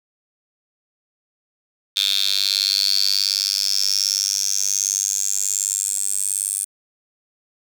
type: tone with high-pass filter sweep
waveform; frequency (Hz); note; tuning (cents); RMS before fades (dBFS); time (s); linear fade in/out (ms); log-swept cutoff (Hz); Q
10% pulse; 98.7; G2; +12; -21; 1.96-6.65; 10; 3700 to 8900; 8.7
effects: none